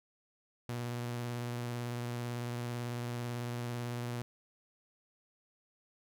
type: tone with vibrato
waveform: sawtooth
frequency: 120.4 Hz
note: B2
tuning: 44 cents flat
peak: -32 dBFS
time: 0.69-4.22 s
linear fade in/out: 0 ms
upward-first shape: sine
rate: 18 Hz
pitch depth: 19 cents each way
effects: none